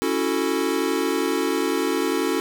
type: chord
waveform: square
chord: F# minor seventh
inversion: second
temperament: equal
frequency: 277.2 / 329.6 / 370 / 440 Hz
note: C#4 / E4 / F#4 / A4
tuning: 0 / 0 / 0 / 0 cents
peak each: -27 dBFS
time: 0.02-2.4 s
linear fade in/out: 0 ms
effects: none